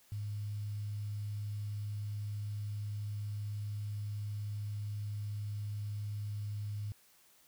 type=tone with quantisation; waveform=sine; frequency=103.83 Hz; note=G#2; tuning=in tune; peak=-36 dBFS; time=0.12-6.92 s; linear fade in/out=0 ms; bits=10; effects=white hiss -65 dBFS RMS until 7.47 s